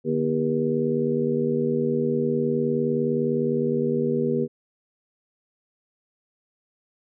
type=harmonic tone with a mistuned harmonic; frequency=79.6 Hz; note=D#2; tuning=40 cents sharp; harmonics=2 / 3 / 4 / 5 / 6; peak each=-29 / -25 / -36 / -25 / -27 dBFS; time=0.04-4.48 s; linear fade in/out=50 ms; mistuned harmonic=2; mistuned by=-110 cents; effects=none